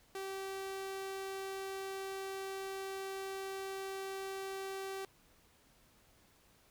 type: tone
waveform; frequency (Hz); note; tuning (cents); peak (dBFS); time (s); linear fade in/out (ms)
sawtooth; 386.8; G4; -23; -36; 0.15-5.05; 2
effects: pink hiss -67 dBFS RMS until 6.7 s